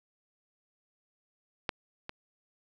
clicks, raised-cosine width 0.3 ms, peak -13 / -22 dBFS, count 2, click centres 1.692 / 2.094 s, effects none

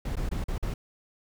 brown noise with dropouts, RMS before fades -30 dBFS, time 0.05-0.74 s, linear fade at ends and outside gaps 5 ms, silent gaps 0.156-0.167 / 0.291-0.313 / 0.441-0.482 / 0.581-0.626 s, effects none

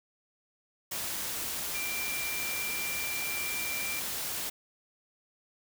sine tone in noise, 2364 Hz, D7, 11 cents sharp, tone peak -35 dBFS, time 1.74-4 s, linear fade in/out 10 ms, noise white, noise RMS -35 dBFS, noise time 0.91-4.5 s, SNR -3 dB, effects none

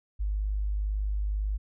sine tone, 51 Hz, G#1, 31 cents flat, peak -26 dBFS, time 0.19-1.58 s, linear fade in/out 20 ms, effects none

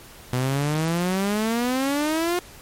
sawtooth exponential sweep, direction up, 123.47 to 360 Hz, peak -17 dBFS, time 0.33-2.39 s, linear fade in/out 0 ms, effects pink hiss -45 dBFS RMS until 2.61 s + MP3 64 kbps

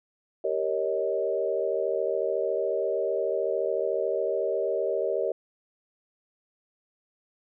sine chord, Eb dominant seventh, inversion first, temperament equal with one note detuned, 392 / 466.2 / 554.4 / 628 Hz, G4 / Bb4 / Db5 / Eb5, 0 / 0 / 0 / +16 cents, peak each -30 dBFS, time 0.44-5.32 s, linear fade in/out 5 ms, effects none

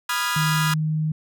sawtooth chord, F half-diminished seventh, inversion second, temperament equal with one note detuned, 987.8 / 1233.8 / 1396.9 / 1661.2 Hz, Cb6 / Eb6 / F6 / Ab6, 0 / -15 / 0 / 0 cents, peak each -24 dBFS, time 0.09-0.74 s, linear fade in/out 5 ms
sine tone, 155.56 Hz, D#3, in tune, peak -20 dBFS, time 0.36-1.12 s, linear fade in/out 5 ms
effects none

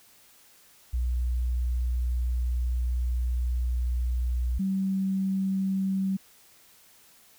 sine tone pair in turn, 61.1 / 192.03 Hz, B1 / G3, -18 / -35 cents, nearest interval octave + minor sixth, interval 1983 cents, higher second, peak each -24 dBFS, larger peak neither, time 0.93-4.59 / 4.59-6.17 s, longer first, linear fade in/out 10 ms, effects white hiss -57 dBFS RMS until 7.38 s

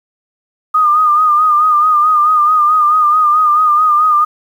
sine tone with vibrato, 1223 Hz, D#6, 30 cents flat, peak -7 dBFS, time 0.74-4.25 s, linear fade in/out 10 ms, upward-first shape sine, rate 4.6 Hz, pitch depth 52 cents each way, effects 7-bit

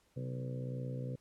harmonic tone with a mistuned harmonic, 62.5 Hz, B1, 21 cents sharp, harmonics 2 / 3 / 4 / 5 / 6 / 7 / 8 / 9, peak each -38 / -49 / -47 / -54 / -57 / -53 / -47 / -56 dBFS, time 0.16-1.16 s, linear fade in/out 10 ms, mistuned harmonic 2, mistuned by +79 cents, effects pink hiss -72 dBFS RMS until 1.2 s + low-pass 12000 Hz 12 dB/octave

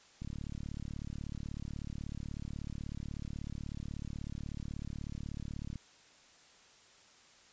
click train, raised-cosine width 5 ms, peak -29 dBFS, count 202, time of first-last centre 0.22-5.757 s, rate 36.3 Hz, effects white hiss -61 dBFS RMS until 7.52 s + resampled to 16000 Hz

